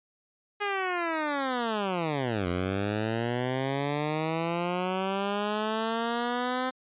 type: linear two-way sweep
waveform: 10% pulse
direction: down then up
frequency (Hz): 415.3 to 86.7 to 258.9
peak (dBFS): -19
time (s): 0.6-6.71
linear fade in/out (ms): 20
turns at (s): 2.48
effects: resampled to 8000 Hz